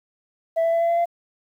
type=tone with pitch steps; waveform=sine; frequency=659.3 / 664.7 / 670 / 675.5 / 681 / 686.5 Hz; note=E5 / E5 / E5 / E5 / F5 / F5; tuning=0 / +14 / +28 / +42 / -44 / -30 cents; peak=-15 dBFS; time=0.56-1.058 s; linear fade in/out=20 ms; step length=83 ms; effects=tanh soft clip ceiling -16 dBFS + 9-bit